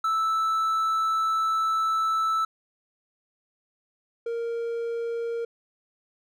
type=tone pair in turn; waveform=triangle; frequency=1316 / 465.3 Hz; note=E6 / A#4; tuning=-3 / -3 cents; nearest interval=octave + tritone; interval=1800 cents; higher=first; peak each=-20 / -25 dBFS; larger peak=first; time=0.04-2.45 / 4.26-5.45 s; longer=first; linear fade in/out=5 ms; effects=none